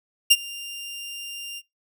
sawtooth tone with ADSR envelope, 2794 Hz, F7, in tune, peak -6 dBFS, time 0.3-1.62 s, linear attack 14 ms, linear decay 41 ms, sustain -24 dB, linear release 45 ms, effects noise-tail reverb RT60 0.2 s tail -24 dB re dry

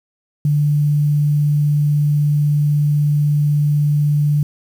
sine tone with quantisation, 147.3 Hz, D3, 6 cents sharp, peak -12 dBFS, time 0.45-4.43 s, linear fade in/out 2 ms, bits 7, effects none

